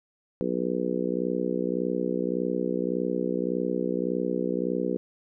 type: harmonic tone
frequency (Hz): 61.74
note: B1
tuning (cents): 0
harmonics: 3 / 4 / 5 / 6 / 7 / 8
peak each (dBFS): -32 / -32 / -32 / -32 / -32 / -32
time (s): 0.41-4.97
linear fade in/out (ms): 0
effects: none